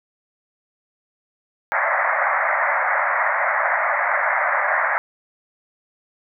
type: band-pass noise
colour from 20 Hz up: white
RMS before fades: -20 dBFS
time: 1.72-4.98 s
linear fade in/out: 0 ms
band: 560 to 2100 Hz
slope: 96 dB/octave
effects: none